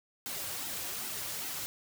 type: noise with flanger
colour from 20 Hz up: white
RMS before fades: -38 dBFS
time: 0.26-1.66 s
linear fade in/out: 0 ms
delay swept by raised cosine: 1.7 to 4.7 ms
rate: 2.5 Hz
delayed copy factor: -0.7
effects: none